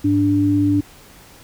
sine tone pair together, 102.9 / 292.4 Hz, G#2 / D4, -16 / -7 cents, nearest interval octave + tritone, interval 1809 cents, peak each -20 / -14 dBFS, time 0.04-0.81 s, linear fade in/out 10 ms, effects pink hiss -45 dBFS RMS until 1.43 s

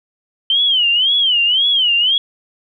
sine tone with vibrato, 3064 Hz, G7, 40 cents flat, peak -11 dBFS, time 0.5-2.18 s, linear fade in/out 2 ms, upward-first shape sine, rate 1.9 Hz, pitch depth 170 cents each way, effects none

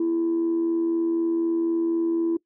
sine tone with amplitude modulation, 333.3 Hz, E4, 19 cents sharp, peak -17 dBFS, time 0-2.37 s, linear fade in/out 5 ms, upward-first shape sine, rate 84 Hz, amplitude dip 40%, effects noise-tail reverb RT60 0.1 s tail -22 dB re dry + tanh soft clip ceiling -17 dBFS

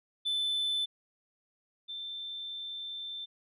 sine tone pair in turn, 3520 / 3555 Hz, A7 / A7, 0 / +17 cents, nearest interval unison, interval 17 cents, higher second, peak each -26 / -37 dBFS, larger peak first, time 0.25-0.86 / 1.88-3.26 s, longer second, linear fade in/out 20 ms, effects tanh soft clip ceiling -27 dBFS

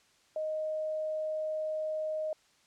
sine tone, 622.3 Hz, D#5, in tune, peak -31 dBFS, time 0.36-2.33 s, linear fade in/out 2 ms, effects white hiss -66 dBFS RMS until 2.66 s + low-pass 7000 Hz 12 dB/octave

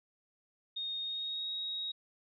sine tone with pitch glide, 3705 to 3785 Hz, A#7 to A#7, -11 to +26 cents, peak -35 dBFS, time 0.76-1.92 s, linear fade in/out 10 ms, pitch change +37 cents, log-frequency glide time 1.02-1.52 s, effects none

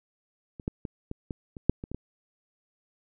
clicks, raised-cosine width 3 ms, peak -27 / -16 / -21 / -21 / -20 / -27 / -6 / -23 / -23 / -20 dBFS, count 10, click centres 0.598 / 0.679 / 0.852 / 1.114 / 1.308 / 1.568 / 1.696 / 1.839 / 1.916 / 1.946 s, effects none

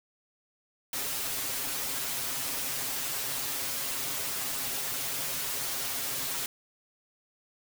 white noise with comb filter, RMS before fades -33 dBFS, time 0.93-6.46 s, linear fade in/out 2 ms, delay 7.4 ms, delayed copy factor +0.95, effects none

